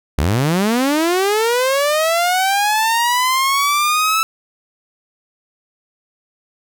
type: linear sweep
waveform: sawtooth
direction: up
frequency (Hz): 62.5 to 1318.5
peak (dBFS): -10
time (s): 0.18-4.23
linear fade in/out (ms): 0
effects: none